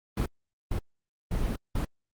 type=noise bursts at uneven times; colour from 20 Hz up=brown; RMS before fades=-28 dBFS; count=4; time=0.17-0.26 / 0.71-0.79 / 1.31-1.56 / 1.75-1.85 s; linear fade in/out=5 ms; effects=Opus 32 kbps